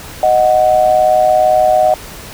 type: tone pair together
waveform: sine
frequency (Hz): 622.3 / 740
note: D#5 / F#5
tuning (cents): 0 / 0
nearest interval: minor third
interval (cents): 300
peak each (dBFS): -10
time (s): 0.23-1.94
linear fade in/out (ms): 2
effects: pink hiss -31 dBFS RMS until 2.33 s